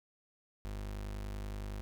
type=tone; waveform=35% pulse; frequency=50.6 Hz; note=G#1; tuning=44 cents flat; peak=-37 dBFS; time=0.65-1.81 s; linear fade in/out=0 ms; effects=none